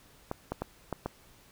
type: clicks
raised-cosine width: 1 ms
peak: -18 dBFS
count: 5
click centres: 0.314 / 0.52 / 0.62 / 0.927 / 1.06 s
effects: pink hiss -59 dBFS RMS until 1.51 s